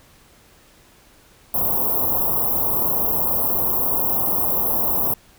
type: band-stop noise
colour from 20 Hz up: white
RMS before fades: -20 dBFS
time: 1.54-5.14 s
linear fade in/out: 5 ms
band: 1100 to 12000 Hz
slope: 48 dB/octave
effects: pink hiss -52 dBFS RMS until 5.38 s